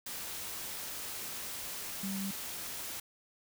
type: tone in noise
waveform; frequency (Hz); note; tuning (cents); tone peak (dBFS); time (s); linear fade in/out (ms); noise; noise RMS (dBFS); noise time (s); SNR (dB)
sine; 195.3; G3; -6; -35; 2.03-2.31; 5; white; -41; 0.06-3; +3
effects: none